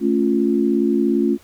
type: chord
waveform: sine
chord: A augmented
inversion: none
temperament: equal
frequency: 220 / 277.2 / 349.2 Hz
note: A3 / C#4 / E#4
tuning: 0 / 0 / 0 cents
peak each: -19 dBFS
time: 0-1.38 s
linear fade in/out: 50 ms
effects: pink hiss -51 dBFS RMS until 1.43 s